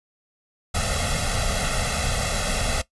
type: noise with comb filter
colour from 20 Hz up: pink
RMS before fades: -24 dBFS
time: 0.74-2.82 s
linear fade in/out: 10 ms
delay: 1.5 ms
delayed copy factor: +0.95
effects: noise-tail reverb RT60 0.1 s tail -17 dB re dry + resampled to 24000 Hz